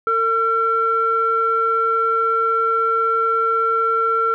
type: tone with low-pass filter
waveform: square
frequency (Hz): 452.7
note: A4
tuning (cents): +49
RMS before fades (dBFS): -18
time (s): 0.07-4.34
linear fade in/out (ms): 0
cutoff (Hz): 1300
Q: 8.9
effects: none